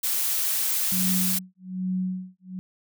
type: noise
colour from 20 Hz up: blue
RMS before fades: -25 dBFS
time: 0.03-1.39 s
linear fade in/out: 10 ms
type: tone with tremolo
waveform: sine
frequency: 185 Hz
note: F#3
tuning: in tune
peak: -23 dBFS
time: 0.92-2.59 s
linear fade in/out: 0 ms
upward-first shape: sine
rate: 1.2 Hz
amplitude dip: 100%
effects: none